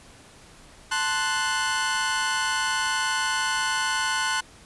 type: chord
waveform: sawtooth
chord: F# diminished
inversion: first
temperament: equal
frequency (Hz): 880 / 1046.5 / 1480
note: A5 / C6 / F#6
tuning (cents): 0 / 0 / 0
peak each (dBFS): -26 / -25 / -22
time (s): 0.91-4.41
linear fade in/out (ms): 10
effects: pink hiss -50 dBFS RMS until 4.65 s + resampled to 24000 Hz